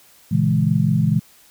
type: chord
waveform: sine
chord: A# half-diminished seventh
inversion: none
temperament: equal with one note detuned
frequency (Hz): 116.54 / 138.59 / 163.11 / 207.7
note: A#2 / C#3 / E3 / G#3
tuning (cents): 0 / 0 / -18 / 0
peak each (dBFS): -21 / -21 / -18 / -21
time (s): 0.31-1.2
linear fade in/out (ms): 10
effects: white hiss -51 dBFS RMS until 1.5 s